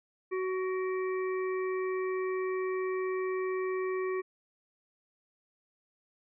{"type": "harmonic tone with a mistuned harmonic", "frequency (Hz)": 373.7, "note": "F#4", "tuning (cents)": 17, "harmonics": [1, 3, 5, 6], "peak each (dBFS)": [-30, -40, -44, -46], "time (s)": [0.31, 4.22], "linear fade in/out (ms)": 20, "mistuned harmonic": 6, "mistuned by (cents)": 57, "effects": []}